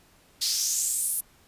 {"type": "noise with high-pass filter sweep", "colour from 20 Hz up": "pink", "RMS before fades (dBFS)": -27, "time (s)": [0.41, 1.21], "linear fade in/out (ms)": 10, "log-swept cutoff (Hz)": [4500, 11000], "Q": 4, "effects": ["pink hiss -59 dBFS RMS until 1.47 s", "resampled to 32000 Hz"]}